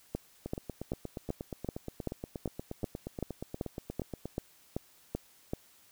two click trains, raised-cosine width 2 ms, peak -19 / -24 dBFS, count 15 / 33, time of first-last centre 0.15-5.535 / 0.46-4.256 s, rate 2.6 / 8.43 Hz, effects white hiss -62 dBFS RMS until 5.91 s

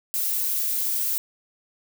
violet noise, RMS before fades -25 dBFS, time 0.14-1.18 s, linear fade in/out 0 ms, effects none

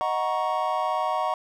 triangle chord, D# minor seventh, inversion none, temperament equal with one note detuned, 622.3 / 740 / 942.1 / 1108.7 Hz, D#5 / F#5 / A#5 / C#6, 0 / 0 / +18 / 0 cents, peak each -28 / -26 / -27 / -27 dBFS, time 0.01-1.34 s, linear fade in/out 0 ms, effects none

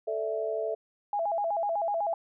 sine chord, A suspended fourth, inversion none, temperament equal, 440 / 587.3 / 659.3 Hz, A4 / D5 / E5, 0 / 0 / 0 cents, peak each -32 / -36 / -31 dBFS, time 0.07-0.75 s, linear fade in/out 10 ms
sine tone with vibrato, 740 Hz, F#5, in tune, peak -26 dBFS, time 1.13-2.14 s, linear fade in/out 2 ms, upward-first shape square, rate 8 Hz, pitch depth 180 cents each way
effects none

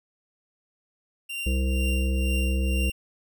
45% pulse tone with tremolo, 2773 Hz, F7, 13 cents flat, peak -29 dBFS, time 1.29-2.92 s, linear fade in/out 10 ms, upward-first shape triangle, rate 2.1 Hz, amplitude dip 75%
harmonic tone, 65.41 Hz, C2, in tune, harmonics 1 / 3 / 5 / 7 / 8, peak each -22 / -32 / -36 / -39 / -40 dBFS, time 1.46-2.9 s, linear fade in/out 5 ms
effects none

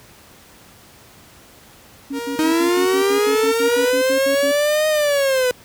sine tone bursts, 276.4 Hz, C#4, 5 cents flat, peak -23 dBFS, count 15, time 2.1-4.519 s, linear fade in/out 10 ms, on 95 ms, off 71 ms
sawtooth tone with vibrato, 466.2 Hz, A#4, in tune, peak -22 dBFS, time 2.12-3.93 s, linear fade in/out 50 ms, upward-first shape triangle, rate 1.2 Hz, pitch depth 35 cents each way
45% pulse linear two-way sweep, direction up then down, 310.5 to 622.3 to 494.1 Hz, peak -15 dBFS, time 2.39-5.51 s, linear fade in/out 0 ms, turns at 4.88 s
effects pink hiss -46 dBFS RMS until 5.64 s + high-pass 60 Hz 12 dB/octave

